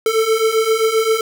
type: beating tone pair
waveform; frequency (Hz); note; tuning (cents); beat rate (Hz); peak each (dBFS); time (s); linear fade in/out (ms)
square; 439.2 / 446.8; A4 / A4; -3 / +27; 7.6; -19 / -16; 0.06-1.21; 2
effects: none